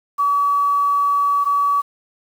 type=tone pair in turn; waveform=sine; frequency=1140 / 1140 Hz; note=C#6 / C#6; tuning=+48 / +48 cents; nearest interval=unison; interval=0 cents; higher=neither; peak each=-14 dBFS; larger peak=neither; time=0.18-1.45 / 1.45-1.82 s; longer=first; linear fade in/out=20 ms; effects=7-bit